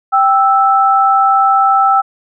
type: tone pair together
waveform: sine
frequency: 784 / 1318.5 Hz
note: G5 / E6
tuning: 0 / 0 cents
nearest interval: major sixth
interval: 900 cents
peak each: -10 dBFS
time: 0.12-2.02 s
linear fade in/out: 20 ms
effects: none